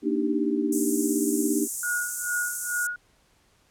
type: chord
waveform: sine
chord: Eb major seventh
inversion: second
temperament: equal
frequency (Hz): 233.1 / 293.7 / 311.1 / 392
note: Bb3 / D4 / Eb4 / G4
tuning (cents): 0 / 0 / 0 / 0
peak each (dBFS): -29 / -26 / -28 / -29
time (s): 0.02-1.68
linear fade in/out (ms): 50
type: high-pass noise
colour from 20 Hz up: pink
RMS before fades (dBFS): -29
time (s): 0.72-2.87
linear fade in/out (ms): 5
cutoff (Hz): 6700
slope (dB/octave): 48
type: tone with tremolo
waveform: sine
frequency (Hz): 1447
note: F#6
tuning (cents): -39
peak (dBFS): -24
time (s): 1.83-2.96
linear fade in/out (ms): 2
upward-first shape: sine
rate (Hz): 2.3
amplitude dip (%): 90
effects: pink hiss -63 dBFS RMS until 3.7 s + low-pass 11000 Hz 12 dB/octave